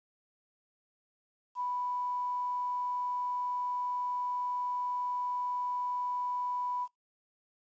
sine tone with quantisation, 987.8 Hz, B5, in tune, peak -31 dBFS, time 1.55-6.88 s, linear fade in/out 50 ms, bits 10, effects noise-tail reverb RT60 0.2 s tail -25 dB re dry + resampled to 16000 Hz

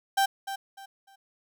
35% pulse tone with echo, 784 Hz, G5, in tune, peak -19 dBFS, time 0.17-0.26 s, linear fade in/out 10 ms, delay 300 ms, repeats 3, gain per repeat -11 dB, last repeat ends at 1.16 s, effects none

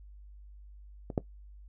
clicks, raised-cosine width 2 ms, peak -24 / -13 dBFS, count 2, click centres 1.102 / 1.178 s, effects noise-tail reverb RT60 0.1 s tail -17 dB re dry + added 50 Hz sine -48 dBFS peak until 1.68 s

